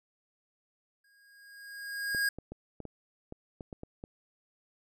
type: tone with exponential growth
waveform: square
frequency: 1633 Hz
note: G#6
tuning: 30 cents flat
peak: -26 dBFS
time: 1.04-2.29 s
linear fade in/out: 5 ms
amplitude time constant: 270 ms
type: clicks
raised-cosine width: 2 ms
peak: -28 dBFS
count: 10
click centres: 2.148 / 2.386 / 2.52 / 2.803 / 2.853 / 3.324 / 3.608 / 3.728 / 3.834 / 4.039 s
effects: none